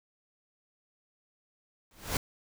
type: noise with exponential growth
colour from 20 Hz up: pink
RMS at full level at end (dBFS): -26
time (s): 1.91-2.17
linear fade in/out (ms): 2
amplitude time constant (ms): 56
effects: none